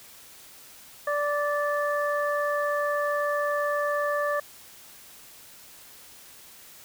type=harmonic tone; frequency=584 Hz; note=D5; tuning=10 cents flat; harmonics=1 / 2 / 3; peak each=-26 / -29 / -31 dBFS; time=1.07-4.4 s; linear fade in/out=5 ms; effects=white hiss -49 dBFS RMS until 6.84 s